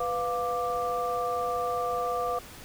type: tone cluster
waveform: sine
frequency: 495.8 / 704 / 1178 Hz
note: B4 / F5 / D6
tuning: +7 / +14 / +5 cents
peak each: -31 dBFS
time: 0-2.39 s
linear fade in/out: 5 ms
effects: pink hiss -46 dBFS RMS until 2.64 s